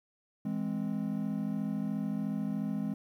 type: chord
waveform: triangle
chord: E augmented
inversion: none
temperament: equal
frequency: 164.81 / 207.7 / 261.6 Hz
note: E3 / G#3 / B#3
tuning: 0 / 0 / 0 cents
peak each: -36 / -31 / -35 dBFS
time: 0.45-2.94 s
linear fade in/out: 5 ms
effects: 11-bit

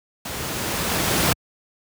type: noise with level ramp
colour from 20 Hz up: pink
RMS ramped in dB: -30 to -18 dBFS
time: 0.25-1.33 s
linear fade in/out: 5 ms
effects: high-pass 80 Hz 12 dB/octave

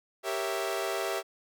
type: chord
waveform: sawtooth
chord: G diminished seventh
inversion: none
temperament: equal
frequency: 392 / 466.2 / 554.4 / 659.3 Hz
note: G4 / Bb4 / Db5 / Fb5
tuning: 0 / 0 / 0 / 0 cents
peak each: -30 / -34 / -34 / -30 dBFS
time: 0.23-1.23 s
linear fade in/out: 50 ms
effects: none

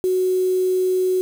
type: tone with quantisation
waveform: sine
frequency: 370 Hz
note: F#4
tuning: in tune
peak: -16 dBFS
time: 0.04-1.21 s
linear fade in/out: 0 ms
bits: 6
effects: none

